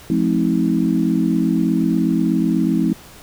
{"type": "tone cluster", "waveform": "sine", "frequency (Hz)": [175.2, 214.9, 263.1, 319.9], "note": ["F3", "A3", "C4", "D#4"], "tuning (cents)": [6, -41, 10, 48], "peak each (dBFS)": -20, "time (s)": [0.1, 2.93], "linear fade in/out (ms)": 2, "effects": ["pink hiss -42 dBFS RMS until 3.22 s"]}